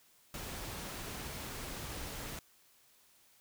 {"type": "noise", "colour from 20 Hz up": "pink", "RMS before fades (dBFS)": -43, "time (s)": [0.34, 2.39], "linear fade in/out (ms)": 2, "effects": ["white hiss -66 dBFS RMS until 3.4 s"]}